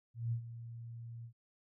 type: tone with ADSR envelope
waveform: sine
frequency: 116.54 Hz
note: A#2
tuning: in tune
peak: -31 dBFS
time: 0.14-1.33 s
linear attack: 180 ms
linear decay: 90 ms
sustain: -13 dB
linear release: 86 ms
effects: none

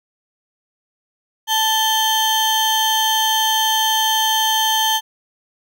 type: tone pair together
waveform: 35% pulse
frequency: 880 / 3136 Hz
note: A5 / G7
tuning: 0 / 0 cents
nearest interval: octave + minor seventh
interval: 2200 cents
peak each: -16 dBFS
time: 1.47-5.01 s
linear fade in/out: 50 ms
effects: none

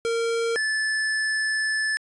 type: tone pair in turn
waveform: square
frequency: 461.3 / 1741.6 Hz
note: A#4 / A6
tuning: -18 / -18 cents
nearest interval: octave + major seventh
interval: 2300 cents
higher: second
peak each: -23 / -23 dBFS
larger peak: neither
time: 0.05-0.56 / 0.56-1.97 s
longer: second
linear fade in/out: 0 ms
effects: resampled to 22050 Hz

